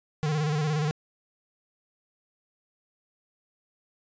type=tone with vibrato; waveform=square; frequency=151.4 Hz; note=D#3; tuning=47 cents flat; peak=-25 dBFS; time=0.23-0.91 s; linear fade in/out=0 ms; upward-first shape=square; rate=17 Hz; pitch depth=57 cents each way; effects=resampled to 16000 Hz